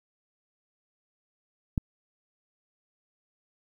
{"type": "click", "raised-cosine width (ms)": 5, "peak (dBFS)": -13, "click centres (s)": 1.778, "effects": ["9-bit"]}